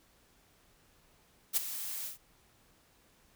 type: noise with ADSR envelope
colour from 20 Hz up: blue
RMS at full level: -26 dBFS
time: 1.53-2.18 s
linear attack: 38 ms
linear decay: 15 ms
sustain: -13 dB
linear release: 130 ms
effects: pink hiss -66 dBFS RMS until 3.35 s